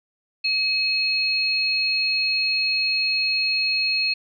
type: tone pair together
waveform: sine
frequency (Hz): 2551 / 4290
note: D#7 / C8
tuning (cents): +43 / +42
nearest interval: major sixth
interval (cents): 899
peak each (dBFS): -22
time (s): 0.44-4.14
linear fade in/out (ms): 10
effects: none